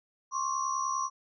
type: tone cluster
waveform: sine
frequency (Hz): 1062 / 1132 / 5820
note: C6 / C#6 / F#8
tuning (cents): +25 / +36 / -29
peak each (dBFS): -30 / -35 / -37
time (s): 0.31-1.1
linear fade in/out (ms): 50
effects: none